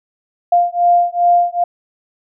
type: beating tone pair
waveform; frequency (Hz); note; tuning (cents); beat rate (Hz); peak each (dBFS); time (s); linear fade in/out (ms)
sine; 698.5 / 701; F5 / F5; 0 / +6; 2.5; -13; 0.52-1.64; 5
effects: none